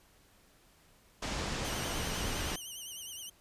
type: low-pass noise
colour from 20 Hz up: pink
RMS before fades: -36 dBFS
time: 1.22-2.56 s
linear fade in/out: 5 ms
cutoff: 7400 Hz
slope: 24 dB/octave
type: tone with vibrato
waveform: 15% pulse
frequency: 2986 Hz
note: F#7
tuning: 15 cents sharp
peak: -35 dBFS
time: 1.64-3.3 s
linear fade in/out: 10 ms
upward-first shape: triangle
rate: 9.8 Hz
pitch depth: 120 cents each way
effects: pink hiss -64 dBFS RMS until 3.4 s + resampled to 32000 Hz